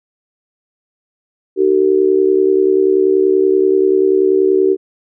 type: tone with amplitude modulation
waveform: sine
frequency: 381.2 Hz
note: G4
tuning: 48 cents flat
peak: -5 dBFS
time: 1.56-4.77 s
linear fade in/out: 50 ms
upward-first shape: sine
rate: 70.4 Hz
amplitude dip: 85%
effects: none